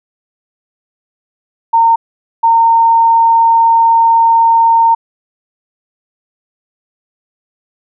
sine tone bursts at uneven times, 916 Hz, A#5, 31 cents flat, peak -5 dBFS, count 2, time 1.73-1.96 / 2.43-4.95 s, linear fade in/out 10 ms, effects none

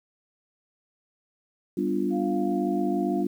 sine chord, G dominant seventh, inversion none, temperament equal, 196 / 246.9 / 293.7 / 349.2 Hz, G3 / B3 / D4 / F4, 0 / 0 / 0 / 0 cents, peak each -29 / -31 / -28 / -28 dBFS, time 1.77-3.27 s, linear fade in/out 5 ms
sine tone, 698.5 Hz, F5, in tune, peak -32 dBFS, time 2.1-3.25 s, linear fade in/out 50 ms
effects 9-bit

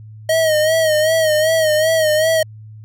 square tone with vibrato, 629 Hz, D#5, 19 cents sharp, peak -13 dBFS, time 0.29-2.43 s, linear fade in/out 5 ms, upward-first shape sine, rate 2.6 Hz, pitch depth 62 cents each way, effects added 108 Hz sine -34 dBFS peak until 2.84 s

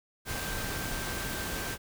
sine tone in noise, 1568 Hz, G6, in tune, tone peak -41 dBFS, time 0.25-1.78 s, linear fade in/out 50 ms, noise pink, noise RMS -35 dBFS, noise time 0.25-1.78 s, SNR -9 dB, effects none

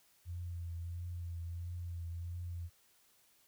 sine tone with vibrato, 86 Hz, F2, 26 cents flat, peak -39 dBFS, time 0.25-2.7 s, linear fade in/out 50 ms, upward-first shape triangle, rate 1.5 Hz, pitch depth 39 cents each way, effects white hiss -69 dBFS RMS until 3.47 s

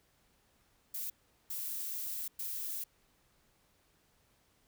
violet noise bursts at uneven times, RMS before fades -39 dBFS, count 3, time 0.94-1.1 / 1.5-2.28 / 2.39-2.84 s, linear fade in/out 5 ms, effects pink hiss -71 dBFS RMS until 4.67 s

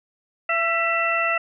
harmonic tone with a mistuned harmonic, 671 Hz, E5, 31 cents sharp, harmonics 1 / 2 / 3 / 4, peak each -26 / -24 / -25 / -24 dBFS, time 0.49-1.38 s, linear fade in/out 5 ms, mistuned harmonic 3, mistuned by -39 cents, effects none

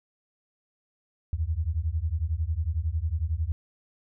sine beating tone pair, 75.1 / 86.1 Hz, D2 / F2, +39 / -24 cents, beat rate 11 Hz, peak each -28 dBFS, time 1.33-3.52 s, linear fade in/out 0 ms, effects none

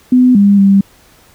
sine tone with pitch steps, 251.6 / 201.2 / 196.8 Hz, B3 / G3 / G3, +32 / +45 / +7 cents, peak -4 dBFS, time 0.12-0.81 s, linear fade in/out 5 ms, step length 230 ms, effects pink hiss -46 dBFS RMS until 1.34 s

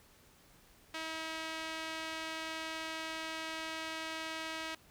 sawtooth tone with band-pass filter, 320.6 Hz, E4, 48 cents flat, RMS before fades -41 dBFS, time 0.94-4.75 s, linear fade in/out 5 ms, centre 2700 Hz, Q 0.79, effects pink hiss -63 dBFS RMS until 4.9 s

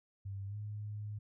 sine tone with pitch glide, 98.4 to 104.86 Hz, G2 to G#2, +7 to +17 cents, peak -39 dBFS, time 0.25-1.19 s, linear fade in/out 10 ms, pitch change +110 cents, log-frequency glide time 0.47-0.56 s, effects none

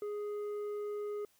sine tone with tanh clipping, 415.3 Hz, G#4, in tune, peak -37 dBFS, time 0.02-1.25 s, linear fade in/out 2 ms, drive 6 dB, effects white hiss -70 dBFS RMS until 1.39 s

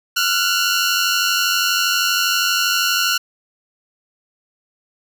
15% pulse tone pair together, 1376 / 1468.5 Hz, F6 / F#6, -26 / -13 cents, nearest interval minor second, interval 113 cents, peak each -12 dBFS, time 0.16-3.18 s, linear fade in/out 10 ms, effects none

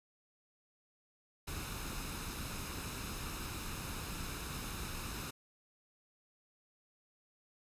pink noise with comb filter, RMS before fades -42 dBFS, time 1.47-5.31 s, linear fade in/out 10 ms, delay 0.77 ms, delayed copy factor +0.5, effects resampled to 32000 Hz

